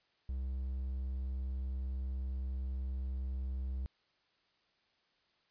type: tone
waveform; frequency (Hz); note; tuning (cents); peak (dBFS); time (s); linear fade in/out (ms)
triangle; 65.1; C2; -8; -33; 0.29-3.86; 0
effects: white hiss -74 dBFS RMS until 5.5 s + resampled to 11025 Hz